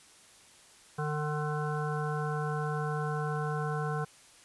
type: harmonic tone with a mistuned harmonic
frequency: 150.6 Hz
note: D3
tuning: 44 cents sharp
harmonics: 1 / 3 / 5 / 7 / 9 / 10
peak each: -32 / -37 / -39 / -40 / -42 / -42 dBFS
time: 0.98-4.05 s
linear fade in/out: 10 ms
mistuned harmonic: 9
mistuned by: -26 cents
effects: white hiss -57 dBFS RMS until 4.44 s + resampled to 24000 Hz